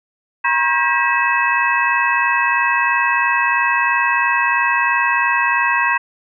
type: tone cluster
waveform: sine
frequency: 954 / 1077 / 1602 / 1923 / 2596 Hz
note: A#5 / C6 / G6 / B6 / E7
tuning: +40 / +50 / +37 / -47 / -27 cents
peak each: -20 dBFS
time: 0.44-5.98 s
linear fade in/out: 10 ms
effects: none